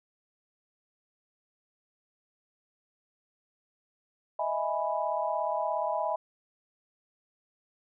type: chord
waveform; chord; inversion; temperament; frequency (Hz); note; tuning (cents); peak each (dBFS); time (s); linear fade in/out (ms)
sine; E major seventh; third; equal; 622.3 / 659.3 / 830.6 / 987.8; D#5 / E5 / G#5 / B5; 0 / 0 / 0 / 0; -33; 4.39-6.16; 5
effects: none